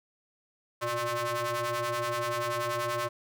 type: ring-modulated tone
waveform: sawtooth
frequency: 236.8 Hz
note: A#3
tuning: 27 cents sharp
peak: -22 dBFS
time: 0.81-3.09 s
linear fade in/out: 20 ms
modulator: 834 Hz
effects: none